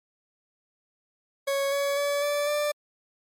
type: tone with pitch steps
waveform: 40% pulse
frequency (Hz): 554 / 563 / 572.2 / 581.5 / 591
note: C#5 / C#5 / D5 / D5 / D5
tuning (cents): -1 / +27 / -45 / -17 / +11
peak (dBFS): -23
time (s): 1.47-2.72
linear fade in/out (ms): 10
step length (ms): 250
effects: MP3 64 kbps